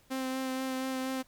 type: tone with vibrato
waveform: sawtooth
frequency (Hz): 261.6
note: C4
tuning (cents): 0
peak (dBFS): -28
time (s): 0.1-1.23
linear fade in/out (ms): 20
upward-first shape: sine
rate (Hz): 4.2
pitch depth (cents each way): 14
effects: pink hiss -64 dBFS RMS until 1.27 s